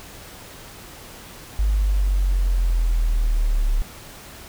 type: exponential sweep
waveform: sine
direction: down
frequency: 51.8 to 35 Hz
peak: -16 dBFS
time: 1.59-3.82 s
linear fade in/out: 0 ms
effects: pink hiss -41 dBFS RMS until 4.48 s